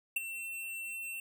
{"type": "tone with ADSR envelope", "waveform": "square", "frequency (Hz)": 2701, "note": "E7", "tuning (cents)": 42, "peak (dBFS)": -27, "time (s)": [0.16, 1.2], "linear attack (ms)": 7, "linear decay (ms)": 20, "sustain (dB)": -12, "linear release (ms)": 3, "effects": []}